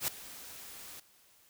white noise with ADSR envelope, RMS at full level -30 dBFS, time 0-1 s, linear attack 79 ms, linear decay 4 ms, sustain -18 dB, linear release 5 ms, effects white hiss -64 dBFS RMS until 1.49 s

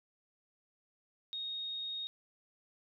sine tone, 3729 Hz, A#7, in tune, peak -37 dBFS, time 1.33-2.07 s, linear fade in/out 0 ms, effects none

